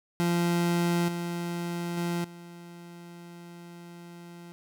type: tone with level steps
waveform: 30% pulse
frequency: 172.5 Hz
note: F3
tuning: 21 cents flat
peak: -21 / -28 / -25 / -41 dBFS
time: 0.2-4.52 s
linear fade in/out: 0 ms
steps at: 1.08 / 1.97 / 2.24 s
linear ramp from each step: 5 ms
effects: none